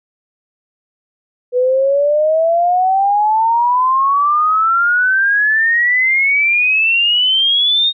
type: exponential sweep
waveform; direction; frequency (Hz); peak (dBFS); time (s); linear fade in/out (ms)
sine; up; 489.9 to 3729; -10; 1.52-7.93; 50
effects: none